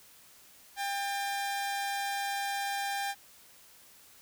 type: tone pair together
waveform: sawtooth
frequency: 798 / 1791.4 Hz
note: G5 / A6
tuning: +31 / +31 cents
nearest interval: octave + major second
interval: 1400 cents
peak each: -28 / -38 dBFS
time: 0.76-3.15 s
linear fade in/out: 50 ms
effects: white hiss -57 dBFS RMS until 4.21 s